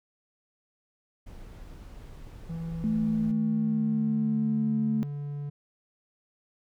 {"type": "noise", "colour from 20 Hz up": "brown", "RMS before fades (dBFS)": -44, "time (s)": [1.26, 3.32], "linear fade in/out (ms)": 10}
{"type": "tone with pitch glide", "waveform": "triangle", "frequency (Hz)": [164.81, 144.31], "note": ["E3", "D3"], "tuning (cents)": [0, -30], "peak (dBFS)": -30, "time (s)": [2.49, 5.5], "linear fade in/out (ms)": 10, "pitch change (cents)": -230, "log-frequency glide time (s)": [2.86, 4.8]}
{"type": "tone", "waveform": "sine", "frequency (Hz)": 218.8, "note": "A3", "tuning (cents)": -9, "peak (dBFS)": -24, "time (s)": [2.84, 5.03], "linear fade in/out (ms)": 0}
{"effects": []}